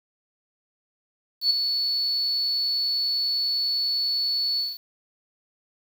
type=tone with ADSR envelope; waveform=sine; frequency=4435 Hz; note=C#8; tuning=in tune; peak=-15 dBFS; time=1.41-4.79 s; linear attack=95 ms; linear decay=6 ms; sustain=-7 dB; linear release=200 ms; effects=7-bit